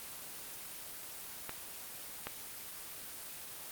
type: clicks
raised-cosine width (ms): 0.3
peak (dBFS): -21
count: 2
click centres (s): 1.494 / 2.27
effects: white hiss -46 dBFS RMS until 3.71 s + Opus 24 kbps